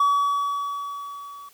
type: tone with level ramp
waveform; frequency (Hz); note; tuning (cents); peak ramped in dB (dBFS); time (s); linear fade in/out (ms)
triangle; 1137; C#6; +44; -13 to -37; 0-1.49; 5
effects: tanh soft clip ceiling -9 dBFS + white hiss -55 dBFS RMS until 1.53 s